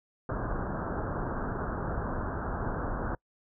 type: low-pass noise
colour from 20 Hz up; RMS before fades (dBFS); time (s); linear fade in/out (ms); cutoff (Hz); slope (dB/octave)
pink; -33; 0.29-3.15; 2; 1600; 96
effects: noise-tail reverb RT60 0.1 s tail -26 dB re dry